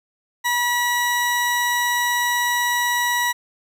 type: tone pair together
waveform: 40% pulse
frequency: 968 / 1936 Hz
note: B5 / B6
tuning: -35 / -35 cents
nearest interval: octave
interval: 1200 cents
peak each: -21 dBFS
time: 0.44-3.33 s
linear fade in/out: 20 ms
effects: none